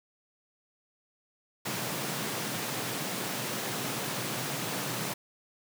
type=high-pass noise; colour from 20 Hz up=pink; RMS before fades=-34 dBFS; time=1.65-5.14 s; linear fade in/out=10 ms; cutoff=110 Hz; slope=96 dB/octave; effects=none